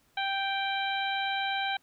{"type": "harmonic tone", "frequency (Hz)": 784, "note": "G5", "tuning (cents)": 0, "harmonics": [1, 2, 3, 4, 5], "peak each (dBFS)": [-31, -34, -36, -37, -38], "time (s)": [0.17, 1.77], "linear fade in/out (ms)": 5, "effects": ["pink hiss -67 dBFS RMS until 1.82 s"]}